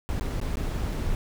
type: noise with dropouts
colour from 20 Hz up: brown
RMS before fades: -28 dBFS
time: 0.09-1.15 s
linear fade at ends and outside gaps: 0 ms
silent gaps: 0.197-0.21 / 0.401-0.414 / 0.555-0.571 / 0.927-0.931 s
effects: none